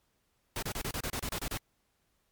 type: noise bursts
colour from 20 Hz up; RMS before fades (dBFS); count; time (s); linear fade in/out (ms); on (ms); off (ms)
pink; -35; 11; 0.56-1.575; 2; 65; 30
effects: pink hiss -75 dBFS RMS until 2.31 s + MP3 96 kbps